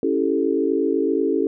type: chord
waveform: sine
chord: A dominant seventh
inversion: first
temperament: equal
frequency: 277.2 / 329.6 / 392 / 440 Hz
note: C#4 / E4 / G4 / A4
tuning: 0 / 0 / 0 / 0 cents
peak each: -23 dBFS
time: 0.03-1.47 s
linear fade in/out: 2 ms
effects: none